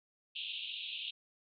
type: band-pass noise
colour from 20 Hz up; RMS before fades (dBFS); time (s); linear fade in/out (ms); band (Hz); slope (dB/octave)
pink; -42; 0.35-1.11; 10; 2600 to 3800; 96
effects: none